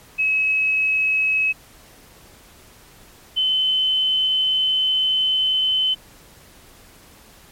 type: tone pair in turn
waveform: sine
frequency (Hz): 2565 / 3050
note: E7 / G7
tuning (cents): -48 / -48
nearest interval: minor third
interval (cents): 300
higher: second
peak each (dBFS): -16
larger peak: neither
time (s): 0.18-1.53 / 3.36-5.95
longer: second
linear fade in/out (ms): 20
effects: pink hiss -48 dBFS RMS until 7.51 s + MP3 64 kbps